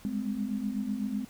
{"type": "tone cluster", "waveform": "sine", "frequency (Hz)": [202, 210.1, 257.3], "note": ["G#3", "G#3", "C4"], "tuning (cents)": [-48, 20, -29], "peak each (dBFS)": [-37, -32, -34], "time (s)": [0.05, 1.25], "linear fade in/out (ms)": 0, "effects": ["pink hiss -54 dBFS RMS until 1.29 s"]}